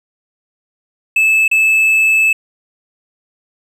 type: tone with dropouts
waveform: triangle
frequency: 2615 Hz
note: E7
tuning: 15 cents flat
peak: -7 dBFS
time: 1.16-2.33 s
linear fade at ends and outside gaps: 5 ms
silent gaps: 1.48-1.513 s
effects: none